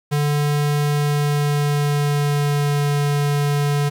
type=tone with pitch glide; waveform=square; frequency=146.5 to 144.65 Hz; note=D3 to D3; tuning=-4 to -26 cents; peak=-17 dBFS; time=0.11-3.9 s; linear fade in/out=20 ms; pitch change=-22 cents; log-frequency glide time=0.87-2.91 s; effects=8-bit